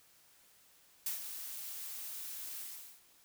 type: noise with ADSR envelope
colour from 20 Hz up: blue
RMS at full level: -35 dBFS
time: 1.06-3.02 s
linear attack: 4 ms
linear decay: 120 ms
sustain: -9 dB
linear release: 420 ms
effects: white hiss -65 dBFS RMS until 3.24 s